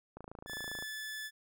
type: click train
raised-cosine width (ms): 1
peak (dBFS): -32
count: 19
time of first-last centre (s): 0.17-0.825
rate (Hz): 27.5
type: tone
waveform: sawtooth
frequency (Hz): 1734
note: A6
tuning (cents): -26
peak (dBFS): -36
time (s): 0.46-1.31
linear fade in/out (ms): 50
effects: none